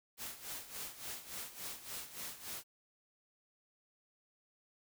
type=noise with tremolo; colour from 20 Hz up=white; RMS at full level=-43 dBFS; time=0.17-2.64 s; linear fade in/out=50 ms; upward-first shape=sine; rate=3.5 Hz; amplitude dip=75%; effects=none